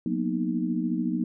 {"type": "chord", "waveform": "sine", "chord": "B major seventh", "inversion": "second", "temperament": "equal with one note detuned", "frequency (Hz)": [181.92, 233.1, 246.9, 311.1], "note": ["F#3", "A#3", "B3", "D#4"], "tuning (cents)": [-29, 0, 0, 0], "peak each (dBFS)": -30, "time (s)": [0.06, 1.24], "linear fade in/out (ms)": 2, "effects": []}